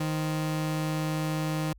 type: tone pair together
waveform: 30% pulse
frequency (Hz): 155.79 / 523.3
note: D#3 / C5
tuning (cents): +3 / 0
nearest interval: octave + major sixth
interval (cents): 2097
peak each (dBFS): -25 / -35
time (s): 0-1.73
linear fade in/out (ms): 5
effects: added 50 Hz sine -50 dBFS peak until 1.78 s